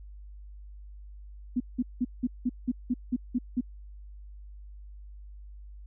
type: tone bursts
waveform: sine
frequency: 246.9 Hz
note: B3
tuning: in tune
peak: -23 dBFS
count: 10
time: 1.56-3.61 s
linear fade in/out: 10 ms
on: 43 ms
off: 180 ms
effects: added 50 Hz sine -43 dBFS peak until 5.86 s